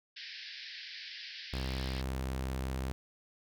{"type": "band-pass noise", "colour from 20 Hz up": "white", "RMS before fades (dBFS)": -46, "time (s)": [0.16, 2.02], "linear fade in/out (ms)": 10, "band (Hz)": [1600, 5200], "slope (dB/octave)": 96}
{"type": "tone", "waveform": "sawtooth", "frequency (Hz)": 65.41, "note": "C2", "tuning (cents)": 0, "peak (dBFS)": -30, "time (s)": [1.53, 2.92], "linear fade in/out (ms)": 0}
{"effects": []}